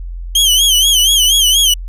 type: tone with vibrato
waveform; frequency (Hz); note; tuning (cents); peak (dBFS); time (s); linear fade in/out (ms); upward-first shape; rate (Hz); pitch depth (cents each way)
sawtooth; 3136; G7; 0; -5; 0.35-1.74; 5; sine; 4.2; 110
effects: added 43 Hz sine -22 dBFS peak until 1.88 s + resampled to 32000 Hz